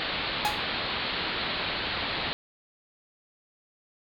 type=low-pass noise; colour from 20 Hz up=white; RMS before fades=-31 dBFS; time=0-2.33 s; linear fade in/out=0 ms; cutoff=4400 Hz; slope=96 dB/octave
type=tone with exponential decay; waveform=45% pulse; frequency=840 Hz; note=G#5; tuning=19 cents sharp; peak=-21 dBFS; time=0.45-0.64 s; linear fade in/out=0 ms; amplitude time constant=40 ms
effects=none